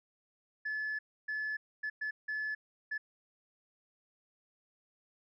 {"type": "tone bursts at uneven times", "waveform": "sine", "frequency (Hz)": 1724, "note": "A6", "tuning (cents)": -36, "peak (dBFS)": -32, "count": 6, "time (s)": [[0.65, 0.99], [1.28, 1.57], [1.83, 1.9], [2.01, 2.11], [2.28, 2.55], [2.91, 2.98]], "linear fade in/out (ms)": 10, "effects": ["tanh soft clip ceiling -31 dBFS"]}